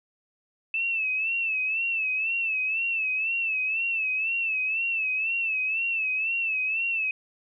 sine tone with vibrato, 2630 Hz, E7, 5 cents flat, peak -24 dBFS, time 0.74-7.11 s, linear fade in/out 2 ms, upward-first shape sine, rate 2 Hz, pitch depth 78 cents each way, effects none

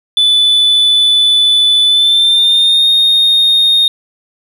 sine tone with pitch glide, 3487 to 3694 Hz, A7 to A#7, -16 to -16 cents, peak -4 dBFS, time 0.17-3.88 s, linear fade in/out 2 ms, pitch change +100 cents, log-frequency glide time 1.84-2.88 s, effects tanh soft clip ceiling -5 dBFS + 7-bit

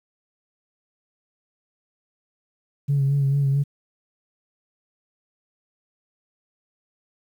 sine tone with vibrato, 139.4 Hz, C#3, 10 cents sharp, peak -16 dBFS, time 2.88-3.64 s, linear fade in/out 20 ms, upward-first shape sine, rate 4.5 Hz, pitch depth 35 cents each way, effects tanh soft clip ceiling -14 dBFS + 9-bit

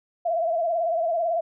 sine tone with vibrato, 671 Hz, E5, 31 cents sharp, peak -21 dBFS, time 0.25-1.41 s, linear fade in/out 10 ms, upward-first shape sine, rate 18 Hz, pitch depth 77 cents each way, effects none

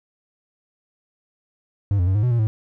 triangle tone with pitch steps, 100.3 / 88.5 / 94.6 / 104.9 / 123.7 / 118.1 / 108.9 Hz, G2 / F2 / F#2 / G#2 / B2 / A#2 / A2, +40 / +23 / +39 / +18 / +3 / +23 / -17 cents, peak -14 dBFS, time 1.91-2.47 s, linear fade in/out 0 ms, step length 80 ms, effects none

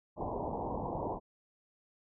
white low-pass noise, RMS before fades -37 dBFS, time 0.16-1.2 s, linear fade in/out 50 ms, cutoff 1000 Hz, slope 96 dB/octave, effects none

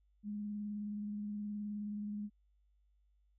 sine tone with vibrato, 207.7 Hz, G#3, in tune, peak -38 dBFS, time 0.23-2.3 s, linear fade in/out 50 ms, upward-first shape sine, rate 19 Hz, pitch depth 19 cents each way, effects added 50 Hz sine -69 dBFS peak until 3.38 s

